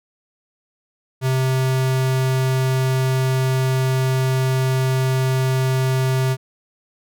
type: tone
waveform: square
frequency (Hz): 130.81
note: C3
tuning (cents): 0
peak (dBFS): -17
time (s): 1.21-6.37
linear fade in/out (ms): 50
effects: none

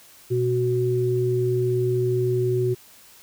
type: tone pair together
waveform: sine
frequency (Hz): 122.37 / 370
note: B2 / F#4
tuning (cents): -16 / 0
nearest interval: octave + perfect fifth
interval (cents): 1916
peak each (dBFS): -23 / -21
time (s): 0.3-2.75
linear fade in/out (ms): 20
effects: white hiss -50 dBFS RMS until 3.22 s

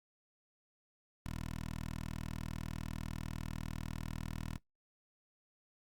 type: tone with notch filter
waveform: 10% pulse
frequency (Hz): 40.04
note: E1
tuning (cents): -50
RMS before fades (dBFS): -42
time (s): 1.26-4.58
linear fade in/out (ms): 0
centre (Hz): 530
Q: 1.3
effects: noise-tail reverb RT60 0.1 s tail -18 dB re dry + Opus 48 kbps

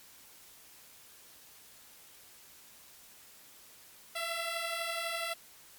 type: beating tone pair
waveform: 10% pulse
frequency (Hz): 663 / 675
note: E5 / E5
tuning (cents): +10 / +41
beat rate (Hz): 12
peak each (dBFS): -30 / -27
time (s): 4.15-5.34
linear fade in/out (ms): 10
effects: white hiss -56 dBFS RMS until 5.78 s + MP3 96 kbps

